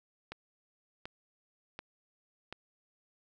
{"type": "click train", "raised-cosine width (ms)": 0.3, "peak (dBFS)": -25, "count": 4, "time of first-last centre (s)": [0.32, 2.526], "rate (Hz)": 1.36, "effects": []}